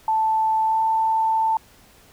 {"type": "tone with pitch glide", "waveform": "sine", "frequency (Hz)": [880, 888.2], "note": ["A5", "A5"], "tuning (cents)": [0, 16], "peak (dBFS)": -17, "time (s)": [0.08, 1.57], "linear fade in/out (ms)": 2, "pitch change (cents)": 16, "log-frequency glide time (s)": [0.63, 0.81], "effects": ["pink hiss -52 dBFS RMS until 2.12 s"]}